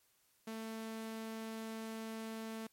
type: tone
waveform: sawtooth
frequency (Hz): 222.5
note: A3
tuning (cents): +20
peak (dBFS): -38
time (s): 0.47-2.67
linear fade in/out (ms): 5
effects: white hiss -73 dBFS RMS until 2.72 s + MP3 64 kbps